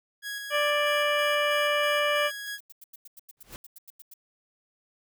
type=tone with tremolo; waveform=sawtooth; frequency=1660 Hz; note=G#6; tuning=1 cent flat; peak=-29 dBFS; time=0.22-2.59 s; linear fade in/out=50 ms; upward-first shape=square; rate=3.1 Hz; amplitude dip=30%
type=harmonic tone; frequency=588 Hz; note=D5; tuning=2 cents sharp; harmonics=1 / 2 / 3 / 4 / 5; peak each=-26 / -29 / -31 / -31 / -31 dBFS; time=0.5-2.31 s; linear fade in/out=50 ms
type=noise bursts; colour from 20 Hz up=violet; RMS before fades=-46 dBFS; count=15; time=2.46-4.139 s; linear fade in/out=5 ms; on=27 ms; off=91 ms
type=noise with exponential growth; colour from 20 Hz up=pink; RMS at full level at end=-39 dBFS; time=3.37-3.56 s; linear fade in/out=0 ms; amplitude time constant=40 ms
effects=none